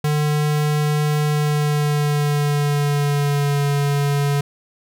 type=tone with pitch glide; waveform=square; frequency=149.7 to 142.69 Hz; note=D3 to D3; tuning=+33 to -50 cents; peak=-17 dBFS; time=0.04-4.41 s; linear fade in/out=5 ms; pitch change=-83 cents; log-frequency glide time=1.26-3.64 s; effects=none